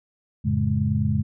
sine tone cluster, 90.6 / 111.6 / 140.8 / 209.4 Hz, F#2 / A2 / C#3 / G#3, -36 / +25 / +27 / +15 cents, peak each -25 dBFS, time 0.44-1.23 s, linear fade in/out 20 ms, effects none

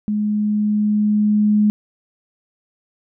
sine tone with level ramp, 210 Hz, G#3, 19 cents sharp, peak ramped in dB -17 to -11 dBFS, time 0.08-1.7 s, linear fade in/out 0 ms, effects none

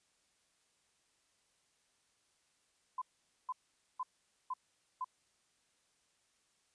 sine tone bursts, 1017 Hz, C6, 50 cents flat, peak -35 dBFS, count 5, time 2.98-5.045 s, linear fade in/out 5 ms, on 37 ms, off 470 ms, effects white hiss -75 dBFS RMS until 6.74 s + resampled to 22050 Hz

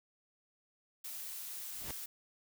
blue noise, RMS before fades -44 dBFS, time 1.04-2.06 s, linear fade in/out 5 ms
pink noise with exponential growth, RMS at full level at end -40 dBFS, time 1.68-1.91 s, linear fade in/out 2 ms, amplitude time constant 50 ms
effects none

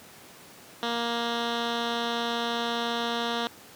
10% pulse tone with low-pass filter, 234.6 Hz, A#3, 11 cents sharp, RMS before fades -29 dBFS, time 0.83-3.47 s, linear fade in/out 0 ms, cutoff 3900 Hz, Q 2.4, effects pink hiss -49 dBFS RMS until 3.75 s + high-pass 150 Hz 12 dB/octave

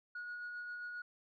sine tone with tremolo, 1451 Hz, F#6, 34 cents flat, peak -39 dBFS, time 0.15-1.02 s, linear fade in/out 5 ms, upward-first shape sine, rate 7.5 Hz, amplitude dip 30%, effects tanh soft clip ceiling -39 dBFS

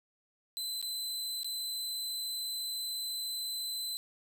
sawtooth tone with dropouts, 4037 Hz, B7, 37 cents sharp, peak -32 dBFS, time 0.57-3.97 s, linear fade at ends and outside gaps 0 ms, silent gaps 0.815-0.826 / 1.432-1.445 s, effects none

